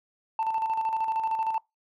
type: tone with tremolo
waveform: sine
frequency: 889 Hz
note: A5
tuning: 18 cents sharp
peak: -21 dBFS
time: 0.39-1.58 s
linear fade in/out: 2 ms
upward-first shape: square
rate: 13 Hz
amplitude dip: 55%
effects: noise-tail reverb RT60 0.2 s tail -25 dB re dry + tanh soft clip ceiling -22 dBFS